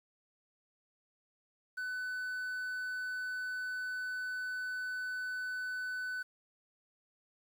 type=tone with quantisation; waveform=triangle; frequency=1500 Hz; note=F#6; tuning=23 cents sharp; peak=-34 dBFS; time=1.77-6.23 s; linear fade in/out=10 ms; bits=10; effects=none